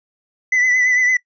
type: tone with vibrato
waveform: triangle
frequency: 2000 Hz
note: B6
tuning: 21 cents sharp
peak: -11 dBFS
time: 0.52-1.17 s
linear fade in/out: 5 ms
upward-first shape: triangle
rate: 8.9 Hz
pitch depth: 44 cents each way
effects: noise-tail reverb RT60 0.1 s tail -21 dB re dry + resampled to 16000 Hz